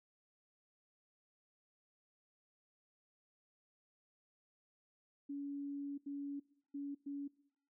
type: tone bursts at uneven times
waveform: sine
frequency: 282.7 Hz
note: C#4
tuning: 34 cents sharp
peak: -40 dBFS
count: 4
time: 5.29-5.98 / 6.06-6.4 / 6.74-6.95 / 7.06-7.28 s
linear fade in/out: 10 ms
effects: noise-tail reverb RT60 0.7 s tail -21 dB re dry